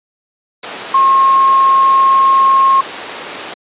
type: tone in noise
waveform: sine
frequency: 1077 Hz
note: C6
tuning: 50 cents sharp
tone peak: -6 dBFS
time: 0.94-2.81 s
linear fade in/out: 5 ms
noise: pink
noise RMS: -24 dBFS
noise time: 0.63-3.54 s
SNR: +15 dB
effects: high-pass 400 Hz 12 dB/octave + resampled to 8000 Hz